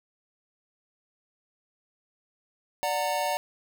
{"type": "chord", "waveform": "square", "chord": "D augmented", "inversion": "none", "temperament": "just", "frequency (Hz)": [587.3, 734.2, 917.7], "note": ["D5", "F#5", "A#5"], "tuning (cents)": [0, -14, -27], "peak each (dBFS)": -31, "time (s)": [2.83, 3.37], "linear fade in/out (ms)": 0, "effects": []}